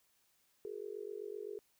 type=tone with amplitude modulation; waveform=sine; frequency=415.3 Hz; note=G#4; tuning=in tune; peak=-37 dBFS; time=0.65-1.59 s; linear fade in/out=0 ms; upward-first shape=sine; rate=47.8 Hz; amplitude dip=100%; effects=white hiss -74 dBFS RMS until 1.79 s